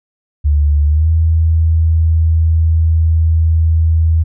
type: tone with pitch glide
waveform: sine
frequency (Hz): 73.4 to 80.97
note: D2 to E2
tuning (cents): 0 to -30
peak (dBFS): -8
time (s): 0.44-4.24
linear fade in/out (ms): 20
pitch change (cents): +170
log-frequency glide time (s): 0.86-1.09
effects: none